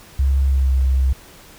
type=tone with pitch glide; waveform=sine; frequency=67.9 to 65.85 Hz; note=C#2 to C2; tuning=-35 to +12 cents; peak=-13 dBFS; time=0.19-1.13 s; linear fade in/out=5 ms; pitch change=-53 cents; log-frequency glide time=0.47-0.73 s; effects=pink hiss -44 dBFS RMS until 1.58 s